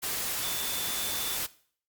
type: tone in noise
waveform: sine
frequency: 3520 Hz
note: A7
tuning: in tune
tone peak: -36 dBFS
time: 0.42-1.38 s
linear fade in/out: 20 ms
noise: white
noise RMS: -32 dBFS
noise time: 0.02-1.47 s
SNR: -7 dB
effects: noise-tail reverb RT60 0.5 s tail -18 dB re dry + Opus 48 kbps